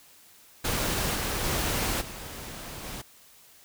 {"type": "noise with level steps", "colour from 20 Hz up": "pink", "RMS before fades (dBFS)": [-28, -30, -28, -40, -38], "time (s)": [0.64, 3.02], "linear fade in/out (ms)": 10, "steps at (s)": [1.14, 1.43, 2, 2.83], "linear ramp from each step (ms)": 20, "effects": ["white hiss -55 dBFS RMS until 3.64 s"]}